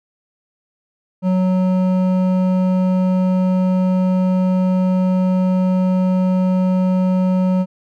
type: tone with hard clipping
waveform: sine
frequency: 185 Hz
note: F#3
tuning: in tune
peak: -15 dBFS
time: 1.22-7.66 s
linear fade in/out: 50 ms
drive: 10 dB
effects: none